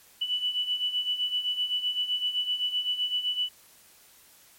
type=beating tone pair; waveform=sine; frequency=2964 / 2971.8 Hz; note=F#7 / F#7; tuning=+2 / +7 cents; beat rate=7.8 Hz; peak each=-32 / -27 dBFS; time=0.21-3.49 s; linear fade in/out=10 ms; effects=white hiss -56 dBFS RMS until 4.58 s + MP3 64 kbps